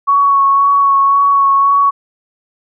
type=tone with vibrato; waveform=sine; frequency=1113 Hz; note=C#6; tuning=7 cents sharp; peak=-7 dBFS; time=0.07-1.91 s; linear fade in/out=20 ms; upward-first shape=sine; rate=1.9 Hz; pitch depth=16 cents each way; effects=none